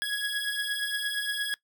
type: beating tone pair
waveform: 25% pulse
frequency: 1661.2 / 1669.8 Hz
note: G#6 / G#6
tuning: 0 / +9 cents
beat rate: 8.6 Hz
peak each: -30 / -26 dBFS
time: 0.02-1.54 s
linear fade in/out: 0 ms
effects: noise-tail reverb RT60 0.1 s tail -20 dB re dry